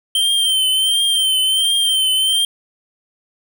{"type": "tone with vibrato", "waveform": "square", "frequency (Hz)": 3123, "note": "G7", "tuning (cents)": -7, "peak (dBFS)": -14, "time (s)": [0.15, 2.45], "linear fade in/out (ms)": 2, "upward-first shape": "triangle", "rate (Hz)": 1.4, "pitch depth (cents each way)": 52, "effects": []}